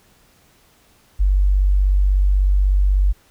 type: tone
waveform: sine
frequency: 48.16 Hz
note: G1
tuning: 30 cents flat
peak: -12 dBFS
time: 1.19-3.13 s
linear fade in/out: 20 ms
effects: pink hiss -55 dBFS RMS until 3.3 s